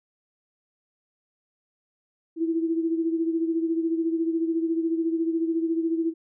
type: beating tone pair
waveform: sine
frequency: 327.1 / 341.1 Hz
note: E4 / F4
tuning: -13 / -41 cents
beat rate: 14 Hz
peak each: -23 / -30 dBFS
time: 2.36-6.14 s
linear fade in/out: 50 ms
effects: none